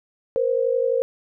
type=tone pair together; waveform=sine; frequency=471.6 / 523.3 Hz; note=A#4 / C5; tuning=+20 / 0 cents; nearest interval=major second; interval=180 cents; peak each=-21 dBFS; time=0.36-1.02 s; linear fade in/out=0 ms; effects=none